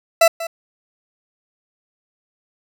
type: tone with echo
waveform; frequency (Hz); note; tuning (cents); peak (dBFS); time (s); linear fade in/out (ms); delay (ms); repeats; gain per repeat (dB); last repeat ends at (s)
40% pulse; 665; E5; +15; -8; 0.21-0.28; 5; 190; 1; -15; 0.47
effects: none